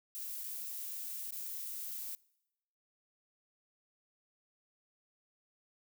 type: noise with dropouts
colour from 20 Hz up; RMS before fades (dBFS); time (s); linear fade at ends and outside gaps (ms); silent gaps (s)
violet; -42; 0.15-2.15; 0; 0.436-0.441 / 1.307-1.323
effects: noise-tail reverb RT60 0.9 s tail -24 dB re dry